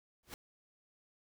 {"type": "noise with exponential growth", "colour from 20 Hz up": "pink", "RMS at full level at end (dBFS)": -42, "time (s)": [0.23, 0.34], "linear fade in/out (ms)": 1, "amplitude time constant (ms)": 23, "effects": []}